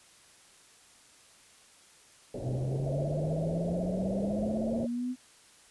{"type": "low-pass noise", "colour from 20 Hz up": "white", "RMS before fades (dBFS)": -38, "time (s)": [2.34, 4.85], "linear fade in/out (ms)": 5, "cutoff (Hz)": 650, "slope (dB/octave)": 48}
{"type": "exponential sweep", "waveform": "sine", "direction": "up", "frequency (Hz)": [123.47, 255.3], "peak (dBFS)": -30, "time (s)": [2.42, 5.16], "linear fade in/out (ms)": 50}
{"type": "tone with vibrato", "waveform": "sine", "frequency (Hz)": 587.3, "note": "D5", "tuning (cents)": 0, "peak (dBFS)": -35, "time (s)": [2.86, 4.87], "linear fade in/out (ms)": 10, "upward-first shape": "sine", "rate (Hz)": 16, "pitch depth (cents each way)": 230}
{"effects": ["white hiss -58 dBFS RMS until 5.7 s", "resampled to 24000 Hz"]}